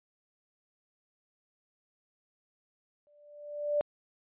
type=tone with exponential growth; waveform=sine; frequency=588 Hz; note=D5; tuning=2 cents sharp; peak=-23 dBFS; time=3.07-3.81 s; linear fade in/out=0 ms; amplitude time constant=160 ms; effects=resampled to 8000 Hz